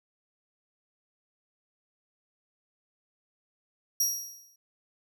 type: tone with exponential decay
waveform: sawtooth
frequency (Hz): 5680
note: F8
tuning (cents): +28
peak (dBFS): -19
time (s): 4-4.56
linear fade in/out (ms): 5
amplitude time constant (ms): 120
effects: none